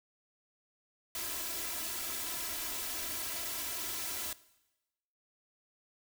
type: noise with comb filter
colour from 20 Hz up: white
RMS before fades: -38 dBFS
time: 1.15-4.33 s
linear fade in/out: 2 ms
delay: 3 ms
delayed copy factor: +1
effects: noise-tail reverb RT60 1.0 s tail -19 dB re dry